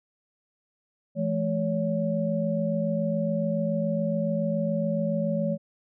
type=tone cluster; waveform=sine; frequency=168.1 / 215.2 / 564 Hz; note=E3 / A3 / C#5; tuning=+34 / -38 / +30 cents; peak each=-28 dBFS; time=1.15-5.58 s; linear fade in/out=50 ms; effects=none